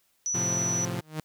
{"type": "tone", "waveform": "sine", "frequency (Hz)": 5920, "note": "F#8", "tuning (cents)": 0, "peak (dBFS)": -26, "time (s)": [0.26, 0.85], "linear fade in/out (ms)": 0}
{"type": "chord", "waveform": "sawtooth", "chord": "F major", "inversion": "first", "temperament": "equal with one note detuned", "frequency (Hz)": [110, 131.65, 174.61], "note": ["A2", "C3", "F3"], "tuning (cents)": [0, 11, 0], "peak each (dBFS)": [-31, -31, -29], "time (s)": [0.34, 1.01], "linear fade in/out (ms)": 10}
{"type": "tone with exponential growth", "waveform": "sawtooth", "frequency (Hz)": 155.56, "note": "D#3", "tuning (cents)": 0, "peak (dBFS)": -24, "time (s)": [1, 1.2], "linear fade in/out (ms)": 0, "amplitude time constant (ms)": 42}
{"effects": ["white hiss -69 dBFS RMS until 1.24 s"]}